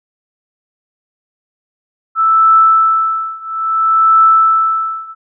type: tone with tremolo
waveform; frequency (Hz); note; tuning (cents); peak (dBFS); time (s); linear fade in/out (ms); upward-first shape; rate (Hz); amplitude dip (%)
sine; 1318.5; E6; 0; -4; 2.15-5.15; 50; triangle; 0.6; 95
effects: none